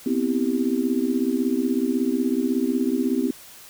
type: chord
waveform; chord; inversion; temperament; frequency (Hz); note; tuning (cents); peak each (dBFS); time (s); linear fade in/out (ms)
sine; C major seventh; third; just; 245.3 / 261.6 / 327 / 392.4; B3 / C4 / E4 / G4; -12 / 0 / -14 / +2; -25 / -23 / -27 / -28; 0.06-3.31; 5
effects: white hiss -45 dBFS RMS until 3.69 s